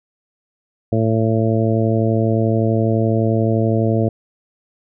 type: harmonic tone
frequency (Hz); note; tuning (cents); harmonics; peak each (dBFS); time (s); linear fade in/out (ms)
111.7; A2; +27; 1 / 2 / 3 / 4 / 5 / 6; -17 / -20 / -22 / -23 / -24 / -25; 0.92-4.09; 5
effects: none